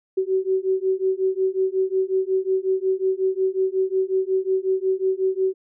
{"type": "beating tone pair", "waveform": "sine", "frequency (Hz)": [376.3, 381.8], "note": ["F#4", "G4"], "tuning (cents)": [29, -46], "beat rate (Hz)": 5.5, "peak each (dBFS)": -22, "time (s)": [0.17, 5.54], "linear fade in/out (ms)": 10, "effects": []}